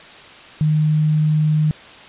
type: tone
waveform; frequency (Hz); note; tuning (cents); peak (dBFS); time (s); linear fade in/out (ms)
sine; 153.6; D#3; -22; -13; 0.61-1.71; 0
effects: white hiss -40 dBFS RMS until 2.08 s + resampled to 8000 Hz

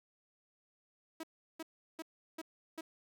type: tone bursts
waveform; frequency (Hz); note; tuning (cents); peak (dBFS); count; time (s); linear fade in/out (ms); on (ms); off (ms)
sawtooth; 322.4; E4; -38; -37; 5; 1.2-2.81; 5; 34; 360
effects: none

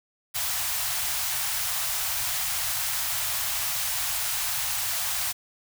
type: band-stop noise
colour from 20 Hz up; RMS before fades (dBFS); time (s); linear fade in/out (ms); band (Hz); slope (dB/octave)
white; -28; 0.34-5.33; 20; 140 to 640; 48
effects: none

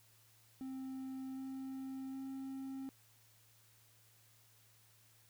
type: tone with pitch steps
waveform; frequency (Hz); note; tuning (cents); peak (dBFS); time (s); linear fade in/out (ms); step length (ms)
triangle; 263.5 / 265.5 / 267.5; C4 / C4 / C4; +12 / +25 / +38; -40; 0.61-2.89; 0; 760
effects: added 111 Hz sine -70 dBFS peak until 5.29 s + white hiss -68 dBFS RMS until 5.29 s

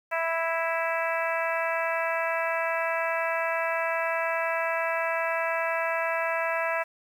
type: harmonic tone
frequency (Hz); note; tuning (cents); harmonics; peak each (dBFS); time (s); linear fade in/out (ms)
329.6; E4; 0; 2 / 3 / 4 / 5 / 6 / 7 / 8; -29 / -32 / -34 / -33 / -34 / -37 / -36; 0.11-6.84; 20
effects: 9-bit

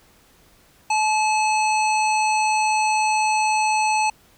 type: harmonic tone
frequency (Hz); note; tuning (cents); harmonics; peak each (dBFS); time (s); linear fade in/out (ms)
862; A5; -36; 1 / 3 / 5 / 7 / 9 / 10; -18 / -24 / -32 / -33 / -34 / -40; 0.9-4.1; 5
effects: pink hiss -55 dBFS RMS until 4.37 s

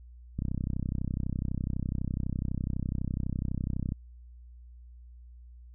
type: click train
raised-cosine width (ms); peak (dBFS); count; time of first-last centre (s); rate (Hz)
5; -19; 114; 0.39-3.921; 32
effects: added 60 Hz sine -47 dBFS peak until 5.74 s

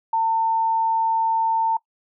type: tone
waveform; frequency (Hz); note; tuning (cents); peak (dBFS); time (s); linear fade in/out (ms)
sine; 900; A5; +39; -17; 0.13-1.77; 5
effects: noise-tail reverb RT60 0.1 s tail -22 dB re dry

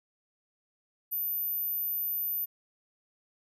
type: tone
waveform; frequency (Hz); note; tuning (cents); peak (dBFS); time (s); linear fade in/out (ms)
sine; 13870; A9; -26; -29; 1.11-2.46; 20
effects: none

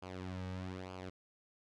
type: tone with flanger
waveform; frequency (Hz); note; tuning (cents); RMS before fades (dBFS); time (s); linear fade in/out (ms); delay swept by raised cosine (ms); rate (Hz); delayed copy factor
sawtooth; 92.5; F#2; 0; -44; 0.02-1.1; 10; 0.52 to 2.92; 1.1; -0.7
effects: low-pass 5000 Hz 12 dB/octave

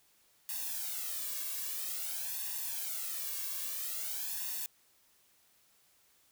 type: noise with flanger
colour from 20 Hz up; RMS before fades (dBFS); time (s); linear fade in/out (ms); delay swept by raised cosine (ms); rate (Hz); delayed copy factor
blue; -38; 0.49-4.66; 0; 1.1 to 1.82; 0.5; +1
effects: white hiss -68 dBFS RMS until 6.31 s

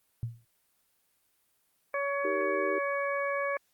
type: tone with exponential decay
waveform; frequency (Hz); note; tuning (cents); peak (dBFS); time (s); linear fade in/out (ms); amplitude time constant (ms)
sine; 116.54; A#2; 0; -27; 0.23-0.45; 0; 47
type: harmonic tone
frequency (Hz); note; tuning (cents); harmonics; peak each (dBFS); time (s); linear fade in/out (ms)
562; C#5; +24; 1 / 2 / 3 / 4; -31 / -34 / -36 / -37; 1.94-3.57; 2
type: chord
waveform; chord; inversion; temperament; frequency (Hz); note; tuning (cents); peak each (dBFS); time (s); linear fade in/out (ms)
sine; Eb major; none; just; 311.1 / 388.9 / 466.7; Eb4 / G4 / Bb4; 0 / -14 / +2; -37 / -32 / -37; 2.24-2.79; 10
effects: white hiss -72 dBFS RMS until 3.73 s + Opus 32 kbps

